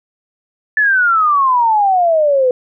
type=exponential sweep; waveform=sine; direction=down; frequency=1756 to 493.9 Hz; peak=-9 dBFS; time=0.77-2.51 s; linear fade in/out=2 ms; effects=none